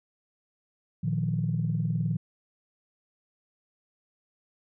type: chord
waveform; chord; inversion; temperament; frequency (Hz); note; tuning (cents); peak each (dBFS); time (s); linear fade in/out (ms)
sine; Bb suspended fourth; none; just; 116.54 / 155.39 / 174.81; Bb2 / Eb3 / F3; 0 / -2 / +2; -29 / -28 / -30; 1.03-2.17; 10
effects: tanh soft clip ceiling -16 dBFS